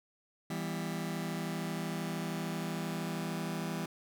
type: chord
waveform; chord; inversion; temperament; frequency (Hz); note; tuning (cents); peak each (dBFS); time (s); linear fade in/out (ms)
sawtooth; E minor; none; just; 164.81 / 197.78 / 247.2; E3 / G3 / B3; 0 / +16 / +2; -33 / -35 / -38; 0.5-3.86; 5
effects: none